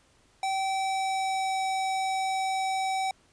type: tone with pitch glide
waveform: square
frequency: 771 to 765.2 Hz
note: G5 to G5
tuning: -29 to -42 cents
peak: -27 dBFS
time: 0.43-3.11 s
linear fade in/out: 2 ms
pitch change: -13 cents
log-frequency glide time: 0.62-1.59 s
effects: pink hiss -63 dBFS RMS until 3.32 s + resampled to 22050 Hz